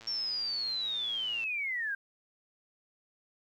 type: click train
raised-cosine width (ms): 0.2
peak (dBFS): -33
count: 164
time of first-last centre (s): 0.01-1.44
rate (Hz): 114
type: linear sweep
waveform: sine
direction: down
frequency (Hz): 5500 to 1559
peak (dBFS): -31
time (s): 0.07-1.95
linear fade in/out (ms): 5
effects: 11-bit